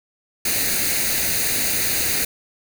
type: noise with comb filter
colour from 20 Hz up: white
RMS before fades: -21 dBFS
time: 0.45-2.25 s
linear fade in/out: 5 ms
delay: 0.46 ms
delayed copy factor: +0.65
effects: none